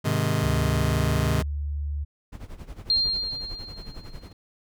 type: chord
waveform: sawtooth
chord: Ab major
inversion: none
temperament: just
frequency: 103.83 / 129.78 / 155.74 Hz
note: Ab2 / C3 / Eb3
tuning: 0 / -14 / +2 cents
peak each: -22 dBFS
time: 0.04-1.43 s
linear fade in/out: 20 ms
type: tone with pitch glide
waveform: sine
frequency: 72.2 to 72.7 Hz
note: D2 to D2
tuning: -29 to -17 cents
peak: -26 dBFS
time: 0.42-2.05 s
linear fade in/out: 20 ms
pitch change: +12 cents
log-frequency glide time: 1.03-1.48 s
type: noise with tremolo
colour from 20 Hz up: brown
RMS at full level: -36 dBFS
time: 2.32-4.33 s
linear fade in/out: 10 ms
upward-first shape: sine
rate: 11 Hz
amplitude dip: 80%
type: tone with exponential decay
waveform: sine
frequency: 4198 Hz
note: C8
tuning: 5 cents sharp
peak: -17 dBFS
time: 2.9-4.33 s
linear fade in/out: 1 ms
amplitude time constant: 310 ms
effects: none